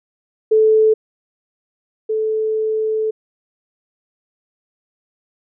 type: tone pair in turn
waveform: sine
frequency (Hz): 436.3 / 436.3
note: A4 / A4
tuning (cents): -15 / -15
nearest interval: unison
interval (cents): 0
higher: neither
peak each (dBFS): -9 / -16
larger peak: first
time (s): 0.51-0.94 / 2.09-3.11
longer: second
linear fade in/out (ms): 10
effects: none